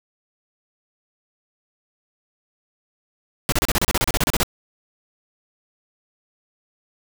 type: noise bursts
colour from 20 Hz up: pink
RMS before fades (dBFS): -19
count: 15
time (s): 3.49-4.432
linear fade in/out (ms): 0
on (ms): 32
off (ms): 33
effects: none

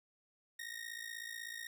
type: ring-modulated tone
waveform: sawtooth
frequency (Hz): 1863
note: A#6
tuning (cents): -2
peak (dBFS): -37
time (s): 0.59-1.67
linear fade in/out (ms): 2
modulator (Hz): 28.1
effects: none

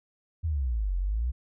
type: exponential two-way sweep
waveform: sine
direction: down then up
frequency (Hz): 85.6 to 43.65 to 64.6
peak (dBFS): -25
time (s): 0.43-1.32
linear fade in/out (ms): 20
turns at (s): 0.96
effects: none

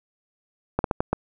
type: slowing click train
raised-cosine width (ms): 1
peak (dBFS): -7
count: 5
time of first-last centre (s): 0.79-1.13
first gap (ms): 52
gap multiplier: 1.34
effects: none

